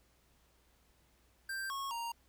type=tone with pitch steps; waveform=square; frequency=1576 / 1096 / 933 Hz; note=G6 / C#6 / A#5; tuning=+9 / -20 / +1 cents; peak=-38 dBFS; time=1.49-2.12 s; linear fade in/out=5 ms; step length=210 ms; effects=added 60 Hz sine -70 dBFS peak until 2.28 s + pink hiss -71 dBFS RMS until 2.28 s